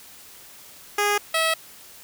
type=tone pair in turn; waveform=10% pulse; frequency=411.6 / 647.7 Hz; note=G#4 / E5; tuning=-16 / -31 cents; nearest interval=minor sixth; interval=785 cents; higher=second; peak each=-11 dBFS; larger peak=neither; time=0.98-1.18 / 1.34-1.54 s; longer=neither; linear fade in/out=5 ms; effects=white hiss -46 dBFS RMS until 2.03 s